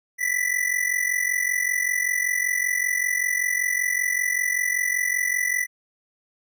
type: ring-modulated tone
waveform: square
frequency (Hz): 1980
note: B6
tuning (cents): +4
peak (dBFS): -19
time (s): 0.18-5.67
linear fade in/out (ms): 50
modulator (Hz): 22.6
effects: none